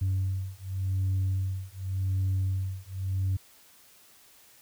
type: beating tone pair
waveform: sine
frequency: 94.6 / 95.48 Hz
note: F#2 / G2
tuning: +39 / -45 cents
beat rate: 0.88 Hz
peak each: -28 dBFS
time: 0.01-3.37 s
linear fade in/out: 10 ms
effects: tanh soft clip ceiling -22 dBFS + white hiss -57 dBFS RMS until 4.61 s